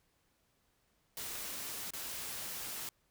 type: noise with dropouts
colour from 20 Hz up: white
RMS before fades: -42 dBFS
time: 1.17-2.89 s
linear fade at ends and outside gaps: 1 ms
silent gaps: 1.906-1.935 s
effects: pink hiss -75 dBFS RMS until 3.1 s